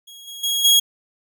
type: tone with level steps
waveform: sawtooth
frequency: 3305 Hz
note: G#7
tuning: 9 cents flat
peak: -36 / -30 / -16 / -8 dBFS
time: 0.07-0.8 s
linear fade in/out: 10 ms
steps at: 0.27 / 0.43 / 0.64 s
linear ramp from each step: 10 ms
effects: none